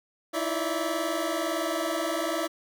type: tone cluster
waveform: 25% pulse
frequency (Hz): 317.6 / 338.2 / 577 / 656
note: D#4 / E4 / D5 / E5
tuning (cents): +36 / +44 / -31 / -9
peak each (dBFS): -29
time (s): 0.33-2.48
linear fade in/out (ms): 20
effects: none